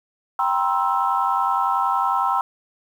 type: chord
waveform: sine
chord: C dominant seventh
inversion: second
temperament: equal with one note detuned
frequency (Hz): 784 / 955.8 / 1046.5 / 1318.5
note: G5 / Bb5 / C6 / E6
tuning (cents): 0 / +43 / 0 / 0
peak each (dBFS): -23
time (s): 0.39-2.41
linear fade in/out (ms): 2
effects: tanh soft clip ceiling -7 dBFS + 8-bit